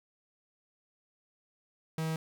45% pulse tone, 160 Hz, D#3, 49 cents sharp, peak -31 dBFS, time 1.98-2.16 s, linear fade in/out 2 ms, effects 11-bit

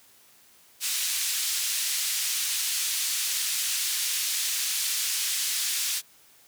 white band-pass noise, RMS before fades -28 dBFS, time 0.8-6.02 s, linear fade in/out 50 ms, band 2600 to 10000 Hz, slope 12 dB/octave, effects white hiss -57 dBFS RMS until 6.47 s + high-pass 60 Hz 12 dB/octave

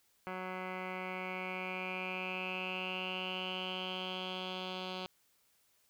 10% pulse tone with low-pass filter sweep, 185 Hz, F#3, in tune, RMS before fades -40 dBFS, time 0.27-5.06 s, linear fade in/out 0 ms, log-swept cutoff 1900 to 3700 Hz, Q 8.3, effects white hiss -72 dBFS RMS until 5.89 s

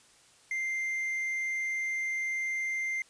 triangle tone, 2093 Hz, C7, in tune, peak -28 dBFS, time 0.51-3.02 s, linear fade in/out 2 ms, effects white hiss -60 dBFS RMS until 3.09 s + resampled to 22050 Hz

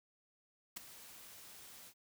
white noise with ADSR envelope, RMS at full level -41 dBFS, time 0.76-1.94 s, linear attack 10 ms, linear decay 11 ms, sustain -14 dB, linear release 68 ms, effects none

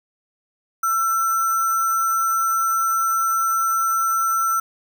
sine tone with sample-and-hold, 1345 Hz, E6, 34 cents sharp, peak -17 dBFS, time 0.83-4.6 s, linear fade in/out 5 ms, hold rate 7350 Hz, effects none

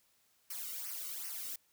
blue noise with flanger, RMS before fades -42 dBFS, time 0.5-1.56 s, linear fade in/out 5 ms, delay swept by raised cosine 0.26 to 1.22 ms, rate 2.6 Hz, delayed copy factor -0.75, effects white hiss -72 dBFS RMS until 1.72 s

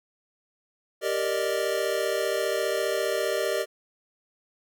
square chord, Eb major seventh, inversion first, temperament equal, 392 / 466.2 / 587.3 / 622.3 Hz, G4 / Bb4 / D5 / Eb5, 0 / 0 / 0 / 0 cents, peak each -31 dBFS, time 1.01-3.66 s, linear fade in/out 50 ms, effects none

